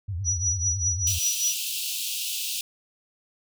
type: tone with vibrato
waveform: sine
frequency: 91.3 Hz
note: F#2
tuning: 23 cents flat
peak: -27 dBFS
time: 0.08-1.19 s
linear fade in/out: 10 ms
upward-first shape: triangle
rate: 9 Hz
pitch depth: 240 cents each way
type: tone with tremolo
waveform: sine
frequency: 5860 Hz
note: F#8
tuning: 18 cents flat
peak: -20 dBFS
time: 0.24-1.56 s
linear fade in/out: 50 ms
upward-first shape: triangle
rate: 5.1 Hz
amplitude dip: 90%
type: high-pass noise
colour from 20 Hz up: pink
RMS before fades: -30 dBFS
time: 1.07-2.61 s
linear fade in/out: 2 ms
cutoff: 2600 Hz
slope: 96 dB/octave
effects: none